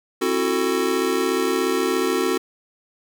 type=chord; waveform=square; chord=F# half-diminished seventh; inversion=second; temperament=just; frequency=266.4 / 333 / 370 / 444 Hz; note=C4 / E4 / F#4 / A4; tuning=+31 / +18 / 0 / +16 cents; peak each=-27 / -28 / -23 / -26 dBFS; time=0.21-2.38 s; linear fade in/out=10 ms; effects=none